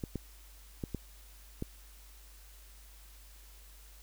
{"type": "clicks", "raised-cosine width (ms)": 3, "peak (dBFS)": -22, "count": 5, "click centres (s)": [0.038, 0.157, 0.838, 0.947, 1.624], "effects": ["added 50 Hz sine -53 dBFS peak until 4.02 s", "white hiss -59 dBFS RMS until 4.02 s"]}